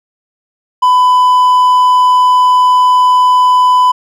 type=tone; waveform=triangle; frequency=1001 Hz; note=B5; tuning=23 cents sharp; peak=-3 dBFS; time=0.82-3.92 s; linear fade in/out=10 ms; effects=none